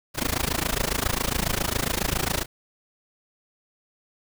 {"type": "noise with amplitude modulation", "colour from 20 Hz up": "pink", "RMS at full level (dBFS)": -22, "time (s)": [0.14, 2.46], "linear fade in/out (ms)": 50, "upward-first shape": "sine", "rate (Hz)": 27.3, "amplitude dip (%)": 95, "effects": []}